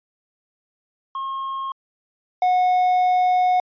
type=tone pair in turn; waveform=triangle; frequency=1077 / 730 Hz; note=C6 / F#5; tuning=+50 / -24 cents; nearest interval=perfect fifth; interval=674 cents; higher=first; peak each=-23 / -13 dBFS; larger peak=second; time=1.15-1.72 / 2.42-3.6 s; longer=second; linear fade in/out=2 ms; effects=resampled to 11025 Hz